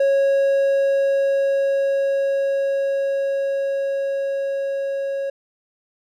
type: tone with level ramp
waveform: triangle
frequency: 550 Hz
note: C#5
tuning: 14 cents flat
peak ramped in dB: -12 to -20 dBFS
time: 0-5.3 s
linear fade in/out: 5 ms
effects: none